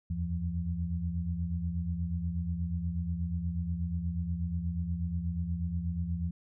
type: tone cluster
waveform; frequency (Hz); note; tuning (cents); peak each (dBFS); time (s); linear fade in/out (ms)
sine; 80 / 88.3 / 171.8; D#2 / F2 / F3; +49 / +20 / -28; -34 / -36 / -34; 0.1-6.31; 5
effects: none